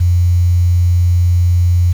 sine tone with quantisation, 88 Hz, F2, 14 cents sharp, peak -8 dBFS, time 0-1.93 s, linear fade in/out 10 ms, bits 6, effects none

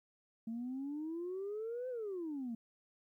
sine exponential two-way sweep, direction up then down, 222.3 to 517 to 222.3 Hz, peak -37 dBFS, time 0.47-2.55 s, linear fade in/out 5 ms, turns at 1.89 s, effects tanh soft clip ceiling -35 dBFS + 13-bit

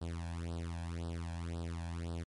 sawtooth tone with flanger, 84.3 Hz, E2, 39 cents sharp, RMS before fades -40 dBFS, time 0.01-2.24 s, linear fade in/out 10 ms, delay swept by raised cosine 0.22 to 1.22 ms, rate 1.9 Hz, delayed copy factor +0.95, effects MP3 48 kbps

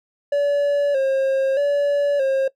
triangle tone with vibrato, 554.4 Hz, C#5, in tune, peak -14 dBFS, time 0.32-2.48 s, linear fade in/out 5 ms, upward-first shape square, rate 0.8 Hz, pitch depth 57 cents each way, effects noise-tail reverb RT60 0.1 s tail -20 dB re dry

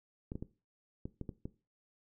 clicks, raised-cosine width 3 ms, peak -27 dBFS, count 7, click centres 0.319 / 0.355 / 0.425 / 1.055 / 1.213 / 1.292 / 1.455 s, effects noise-tail reverb RT60 0.3 s tail -17 dB re dry

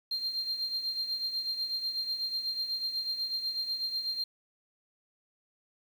sine tone with tremolo, 4186 Hz, C8, in tune, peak -26 dBFS, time 0.11-4.24 s, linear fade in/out 5 ms, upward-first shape triangle, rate 8.1 Hz, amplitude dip 75%, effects tanh soft clip ceiling -27 dBFS + 9-bit

